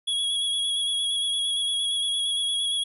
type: tone with vibrato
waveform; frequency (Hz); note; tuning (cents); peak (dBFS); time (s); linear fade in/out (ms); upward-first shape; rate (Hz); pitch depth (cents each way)
square; 3336; G#7; +7; -24; 0.07-2.84; 10; square; 8.7; 16
effects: resampled to 32000 Hz